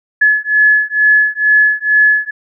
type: beating tone pair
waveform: sine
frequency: 1707 / 1709.2 Hz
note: G#6 / G#6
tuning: +47 / +49 cents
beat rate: 2.2 Hz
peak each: -11 dBFS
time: 0.21-2.31 s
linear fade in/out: 10 ms
effects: none